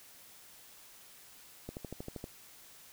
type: click train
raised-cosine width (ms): 2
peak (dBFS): -27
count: 8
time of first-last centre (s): 1.69-2.241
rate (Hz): 12.7
effects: white hiss -56 dBFS RMS until 2.92 s